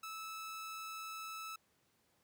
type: tone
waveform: sawtooth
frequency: 1308 Hz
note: E6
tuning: 14 cents flat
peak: -40 dBFS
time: 0.03-1.56 s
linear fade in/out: 5 ms
effects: pink hiss -75 dBFS RMS until 2.23 s + high-pass 100 Hz 12 dB/octave